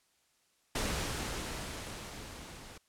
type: noise with level ramp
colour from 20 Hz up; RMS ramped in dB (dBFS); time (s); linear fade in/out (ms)
pink; -33 to -50; 0.75-2.78; 5
effects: white hiss -72 dBFS RMS until 2.88 s + low-pass 10000 Hz 12 dB/octave